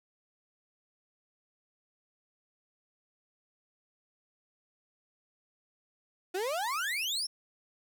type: exponential sweep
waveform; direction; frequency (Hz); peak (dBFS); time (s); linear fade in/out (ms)
35% pulse; up; 349.2 to 5600; -29; 6.34-7.27; 10
effects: 11-bit